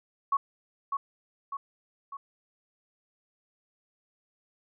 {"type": "tone with echo", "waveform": "sine", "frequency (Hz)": 1108.7, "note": "C#6", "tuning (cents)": 0, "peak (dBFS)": -22, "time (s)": [0.32, 0.37], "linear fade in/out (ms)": 5, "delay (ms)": 600, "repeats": 3, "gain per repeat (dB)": -5, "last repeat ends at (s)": 2.17, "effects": []}